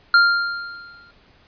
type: tone with exponential decay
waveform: square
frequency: 1396 Hz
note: F6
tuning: 1 cent flat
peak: -9 dBFS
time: 0.14-1.11 s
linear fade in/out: 2 ms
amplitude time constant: 210 ms
effects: pink hiss -54 dBFS RMS until 1.47 s + resampled to 11025 Hz